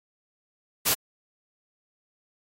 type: noise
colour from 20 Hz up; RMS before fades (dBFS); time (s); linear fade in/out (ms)
white; -22; 0.85-0.95; 20
effects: AAC 48 kbps